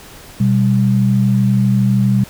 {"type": "tone pair together", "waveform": "sine", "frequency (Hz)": [124.4, 196.95], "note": ["B2", "G3"], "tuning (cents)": [13, 8], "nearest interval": "minor sixth", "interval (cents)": 795, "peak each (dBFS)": -13, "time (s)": [0.4, 2.24], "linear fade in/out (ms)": 5, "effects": ["pink hiss -38 dBFS RMS until 2.29 s"]}